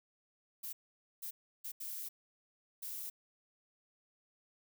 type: noise bursts at uneven times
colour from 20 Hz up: violet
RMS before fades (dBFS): -43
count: 5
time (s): 0.63-0.73 / 1.22-1.31 / 1.64-1.72 / 1.8-2.09 / 2.82-3.1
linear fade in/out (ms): 10
effects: none